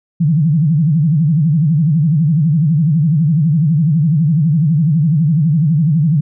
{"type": "tone with vibrato", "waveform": "sine", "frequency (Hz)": 155.5, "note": "D#3", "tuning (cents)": -1, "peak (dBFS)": -9, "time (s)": [0.2, 6.21], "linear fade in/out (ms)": 10, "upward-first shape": "sine", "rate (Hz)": 12, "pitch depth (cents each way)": 190, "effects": []}